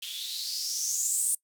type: noise with band-pass filter sweep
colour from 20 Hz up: violet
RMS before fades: -31 dBFS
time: 0.02-1.35 s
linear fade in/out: 5 ms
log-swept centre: 3100 to 9100 Hz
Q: 6.4
effects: noise-tail reverb RT60 0.1 s tail -22 dB re dry